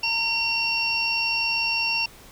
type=harmonic tone; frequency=913 Hz; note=A#5; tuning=36 cents flat; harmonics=1 / 3 / 5 / 6; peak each=-32 / -23 / -33 / -28 dBFS; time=0.03-2.06 s; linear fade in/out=5 ms; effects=pink hiss -48 dBFS RMS until 2.31 s